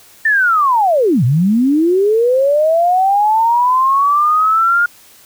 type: linear two-way sweep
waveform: sine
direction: down then up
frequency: 1806 to 113.1 to 1426 Hz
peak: -9 dBFS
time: 0.25-4.86 s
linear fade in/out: 5 ms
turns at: 1.24 s
effects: white hiss -44 dBFS RMS until 5.25 s